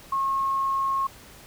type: tone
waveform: sine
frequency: 1084 Hz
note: C#6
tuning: 39 cents flat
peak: -22 dBFS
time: 0.12-1.07 s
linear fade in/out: 5 ms
effects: pink hiss -48 dBFS RMS until 1.46 s